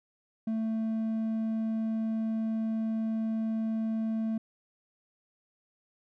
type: tone with hard clipping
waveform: sine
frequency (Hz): 222.1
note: A3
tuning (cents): +16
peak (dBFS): -29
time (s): 0.47-4.38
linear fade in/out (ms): 5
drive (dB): 3
effects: none